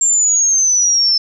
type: exponential sweep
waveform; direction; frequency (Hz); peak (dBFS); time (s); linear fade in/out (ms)
sine; down; 7420 to 5274; -10; 0.01-1.18; 5
effects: none